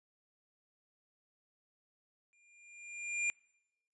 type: tone with exponential growth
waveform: square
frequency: 2400 Hz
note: D7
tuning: 37 cents sharp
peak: -30 dBFS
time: 2.33-3.3 s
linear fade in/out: 0 ms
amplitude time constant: 210 ms
effects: noise-tail reverb RT60 0.9 s tail -26 dB re dry + resampled to 22050 Hz